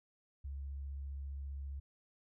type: tone with vibrato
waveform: sine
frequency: 69.3 Hz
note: C#2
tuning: in tune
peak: -40 dBFS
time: 0.44-1.8 s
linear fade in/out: 10 ms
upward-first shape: triangle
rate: 15 Hz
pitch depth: 19 cents each way
effects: none